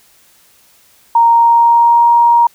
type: tone with pitch glide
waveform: sine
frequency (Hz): 930 to 941.9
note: A#5 to A#5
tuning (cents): -4 to +18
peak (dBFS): -5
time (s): 1.15-2.47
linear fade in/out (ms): 5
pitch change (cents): +22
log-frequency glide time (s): 1.28-2.11
effects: white hiss -49 dBFS RMS until 2.54 s